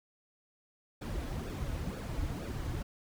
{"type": "noise with flanger", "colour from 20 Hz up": "brown", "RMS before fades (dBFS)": -37, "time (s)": [1.01, 2.83], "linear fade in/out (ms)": 10, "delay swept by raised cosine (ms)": [0.97, 5.17], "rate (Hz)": 2.1, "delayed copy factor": -0.65, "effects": []}